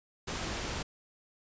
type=noise; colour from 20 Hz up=pink; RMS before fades=-36 dBFS; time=0.27-0.83 s; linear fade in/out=10 ms; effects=resampled to 16000 Hz